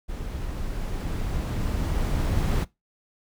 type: noise with level ramp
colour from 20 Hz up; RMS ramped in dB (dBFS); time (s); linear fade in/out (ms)
brown; -33 to -22; 0.08-2.65; 20
effects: noise-tail reverb RT60 0.2 s tail -21 dB re dry